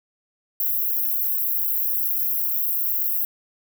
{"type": "high-pass noise", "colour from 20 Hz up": "white", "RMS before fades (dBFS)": -23, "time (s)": [0.6, 3.25], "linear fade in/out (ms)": 2, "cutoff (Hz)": 12000, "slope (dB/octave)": 96, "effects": []}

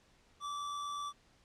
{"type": "tone with amplitude modulation", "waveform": "square", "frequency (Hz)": 1160, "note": "D6", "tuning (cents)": -22, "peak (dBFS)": -37, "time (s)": [0.4, 1.13], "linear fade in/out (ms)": 50, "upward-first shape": "sine", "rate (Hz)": 88.2, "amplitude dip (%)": 30, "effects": ["pink hiss -67 dBFS RMS until 1.44 s", "low-pass 7000 Hz 12 dB/octave"]}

